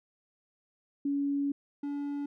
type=tone pair in turn; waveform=sine / triangle; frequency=282.2 / 286 Hz; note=C#4 / D4; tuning=+31 / -46 cents; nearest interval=unison; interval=23 cents; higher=second; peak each=-27 / -30 dBFS; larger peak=first; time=1.05-1.52 / 1.83-2.26 s; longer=first; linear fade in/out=5 ms; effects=none